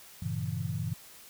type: chord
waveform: sine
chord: G diminished seventh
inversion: none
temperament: equal with one note detuned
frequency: 98 / 116.54 / 139.31 / 164.81 Hz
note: G2 / Bb2 / Db3 / Fb3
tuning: 0 / 0 / +9 / 0 cents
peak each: -36 / -36 / -37 / -36 dBFS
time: 0.22-0.94 s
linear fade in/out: 5 ms
effects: white hiss -52 dBFS RMS until 1.29 s